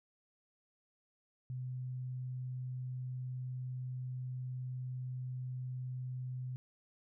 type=tone; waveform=sine; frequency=127.2 Hz; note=C3; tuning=48 cents flat; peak=-38 dBFS; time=1.5-6.56 s; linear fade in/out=0 ms; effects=none